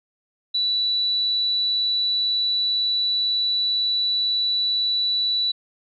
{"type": "tone", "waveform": "sine", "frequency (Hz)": 3951, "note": "B7", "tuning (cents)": 0, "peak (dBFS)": -19, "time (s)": [0.54, 5.52], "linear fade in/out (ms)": 10, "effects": []}